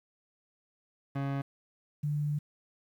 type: tone pair in turn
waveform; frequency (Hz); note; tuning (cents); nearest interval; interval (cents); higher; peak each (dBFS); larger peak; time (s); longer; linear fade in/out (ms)
30% pulse / sine; 138.59 / 147.67; C#3 / D3; 0 / +10; minor second; 110; second; -28; neither; 1.15-1.42 / 2.03-2.39; second; 10
effects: low-pass 2000 Hz 12 dB/octave + 10-bit